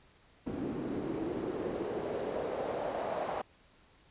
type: noise with band-pass filter sweep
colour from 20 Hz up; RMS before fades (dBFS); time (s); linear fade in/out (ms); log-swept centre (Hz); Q
pink; -36; 0.46-3.42; 10; 270 to 700; 2.6
effects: pink hiss -63 dBFS RMS until 4.1 s + resampled to 8000 Hz